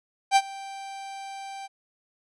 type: tone with ADSR envelope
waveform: 45% pulse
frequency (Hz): 784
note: G5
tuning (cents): 0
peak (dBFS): -14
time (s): 0.31-1.68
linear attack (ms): 51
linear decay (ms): 50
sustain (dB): -22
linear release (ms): 27
effects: resampled to 22050 Hz